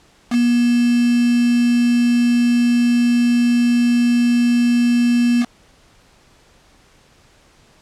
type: tone with quantisation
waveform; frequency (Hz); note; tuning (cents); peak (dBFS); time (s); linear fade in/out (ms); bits
sine; 240; B3; -49; -12; 0.3-5.46; 50; 4
effects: pink hiss -52 dBFS RMS until 7.81 s + low-pass 8000 Hz 12 dB/octave